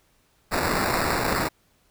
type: noise with sample-and-hold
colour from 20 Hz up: blue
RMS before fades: -24 dBFS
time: 0.51-1.49 s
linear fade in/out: 20 ms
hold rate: 3150 Hz
effects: pink hiss -64 dBFS RMS until 1.9 s